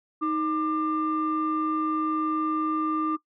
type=tone pair together; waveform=sine; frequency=313 / 1192 Hz; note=D#4 / D6; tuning=+10 / +25 cents; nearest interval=octave + major seventh; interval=2315 cents; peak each=-25 dBFS; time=0.21-3.17 s; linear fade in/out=20 ms; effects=noise-tail reverb RT60 0.1 s tail -22 dB re dry + tanh soft clip ceiling -18 dBFS